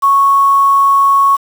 sine tone with quantisation, 1106 Hz, C#6, 4 cents flat, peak -6 dBFS, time 0.02-1.37 s, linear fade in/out 20 ms, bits 5, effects none

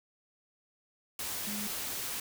sine tone in noise, 207.7 Hz, G#3, in tune, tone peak -38 dBFS, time 1.47-1.67 s, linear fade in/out 2 ms, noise white, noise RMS -37 dBFS, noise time 1.19-2.2 s, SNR -4 dB, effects none

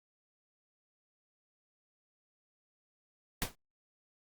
pink noise with exponential decay, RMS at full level -29 dBFS, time 3.42-3.55 s, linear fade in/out 0 ms, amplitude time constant 27 ms, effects Opus 48 kbps

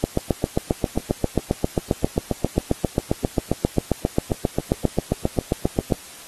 click train, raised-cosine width 2 ms, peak -4 dBFS, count 45, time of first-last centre 0.04-5.922 s, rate 7.48 Hz, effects white hiss -41 dBFS RMS until 6.27 s + AAC 32 kbps

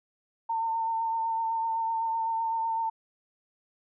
sine tone with vibrato, 905 Hz, A5, 48 cents sharp, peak -26 dBFS, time 0.49-2.9 s, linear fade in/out 10 ms, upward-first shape sine, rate 7.9 Hz, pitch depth 20 cents each way, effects none

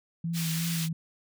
sine tone with vibrato, 165.3 Hz, E3, 5 cents sharp, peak -28 dBFS, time 0.24-0.93 s, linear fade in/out 5 ms, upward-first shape triangle, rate 2.8 Hz, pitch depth 41 cents each way
pink high-pass noise, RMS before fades -35 dBFS, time 0.33-0.89 s, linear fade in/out 50 ms, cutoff 2600 Hz, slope 12 dB/octave
effects none

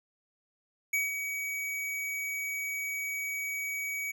square tone with ADSR envelope, 2265 Hz, C#7, 37 cents sharp, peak -26 dBFS, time 0.93-4.12 s, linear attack 7 ms, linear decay 170 ms, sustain -7 dB, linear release 13 ms, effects none

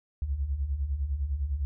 sine beating tone pair, 62.6 / 72.5 Hz, B1 / D2, +24 / -22 cents, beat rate 9.9 Hz, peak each -34 / -28 dBFS, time 0.22-1.65 s, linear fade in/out 0 ms, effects none

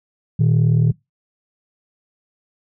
sine tone pair together, 117.24 / 156.5 Hz, A#2 / D#3, +10 / +10 cents, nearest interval perfect fourth, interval 500 cents, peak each -13 dBFS, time 0.39-0.92 s, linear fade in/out 10 ms, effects noise-tail reverb RT60 0.2 s tail -23 dB re dry + tanh soft clip ceiling -9 dBFS

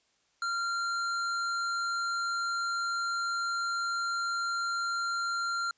square tone, 1383 Hz, F6, 17 cents flat, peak -30 dBFS, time 0.42-5.71 s, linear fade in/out 2 ms, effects white hiss -71 dBFS RMS until 5.77 s + resampled to 16000 Hz

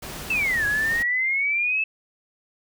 pink noise, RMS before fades -35 dBFS, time 0.02-1.03 s, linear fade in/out 10 ms
sine exponential two-way sweep, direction down then up, 2700 to 1651 to 2633 Hz, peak -20 dBFS, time 0.3-1.84 s, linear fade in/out 5 ms, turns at 0.66 s
effects none

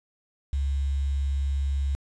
sine tone with quantisation, 69.3 Hz, C#2, in tune, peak -23 dBFS, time 0.53-1.95 s, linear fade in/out 0 ms, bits 8, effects resampled to 22050 Hz

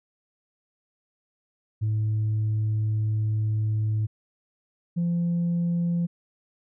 sine tone pair in turn, 108 / 171.94 Hz, A2 / F3, -32 / -27 cents, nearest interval minor sixth, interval 805 cents, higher second, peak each -20 dBFS, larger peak neither, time 1.81-4.07 / 4.96-6.07 s, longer first, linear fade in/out 20 ms, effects tanh soft clip ceiling -20 dBFS

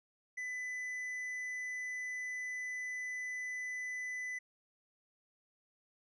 sine tone with tanh clipping, 2000 Hz, B6, 21 cents sharp, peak -39 dBFS, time 0.37-4.39 s, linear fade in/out 10 ms, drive 6 dB, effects none

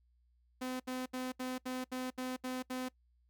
sawtooth tone bursts, 255.3 Hz, C4, 42 cents flat, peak -33 dBFS, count 9, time 0.61-2.888 s, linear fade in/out 10 ms, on 190 ms, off 71 ms, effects noise-tail reverb RT60 0.1 s tail -22 dB re dry + added 60 Hz sine -68 dBFS peak until 3.29 s

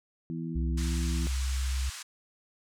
harmonic tone, 82.4 Hz, E2, in tune, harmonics 2 / 3 / 4, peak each -34 / -38 / -40 dBFS, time 0.3-1.27 s, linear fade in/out 0 ms
sine tone, 65.41 Hz, C2, in tune, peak -27 dBFS, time 0.55-1.9 s, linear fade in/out 10 ms
white band-pass noise, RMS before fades -42 dBFS, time 0.77-2.03 s, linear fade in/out 10 ms, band 990 to 8500 Hz, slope 24 dB/octave
effects none

